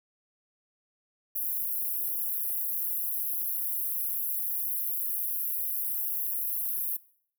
pink high-pass noise, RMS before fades -31 dBFS, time 1.35-6.97 s, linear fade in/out 10 ms, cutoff 11000 Hz, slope 96 dB/octave, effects noise-tail reverb RT60 0.6 s tail -21 dB re dry

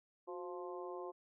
harmonic tone with a mistuned harmonic, 175.2 Hz, F3, 6 cents sharp, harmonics 2 / 3 / 4 / 5 / 6, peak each -45 / -49 / -52 / -53 / -51 dBFS, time 0.27-1.12 s, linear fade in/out 20 ms, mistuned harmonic 2, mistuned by +62 cents, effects none

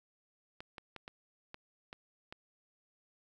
clicks, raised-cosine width 0.3 ms, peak -29 dBFS, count 7, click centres 0.605 / 0.782 / 0.963 / 1.079 / 1.544 / 1.929 / 2.325 s, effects 11-bit

